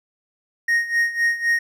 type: tone with tremolo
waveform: triangle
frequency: 1864.7 Hz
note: A#6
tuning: in tune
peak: -13 dBFS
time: 0.68-1.59 s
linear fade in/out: 5 ms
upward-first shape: sine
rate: 3.9 Hz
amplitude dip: 80%
effects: none